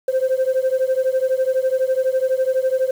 sine beating tone pair, 516 / 528 Hz, C5 / C5, -24 / +16 cents, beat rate 12 Hz, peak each -17 / -18 dBFS, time 0.08-2.91 s, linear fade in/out 5 ms, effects tanh soft clip ceiling -12 dBFS + 7-bit

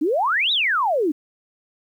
sine exponential two-way sweep, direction up then down, 277.2 to 3969 to 277.2 Hz, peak -17 dBFS, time 0.01-1.12 s, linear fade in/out 10 ms, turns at 0.52 s, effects 9-bit

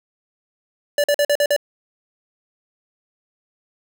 square tone bursts, 581 Hz, D5, 19 cents flat, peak -15 dBFS, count 6, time 0.98-1.564 s, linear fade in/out 2 ms, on 59 ms, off 46 ms, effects none

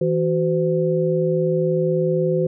sine tone cluster, 162.7 / 371.7 / 512 Hz, E3 / F#4 / C5, -22 / +8 / -38 cents, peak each -21 dBFS, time 0.01-2.47 s, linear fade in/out 5 ms, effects none

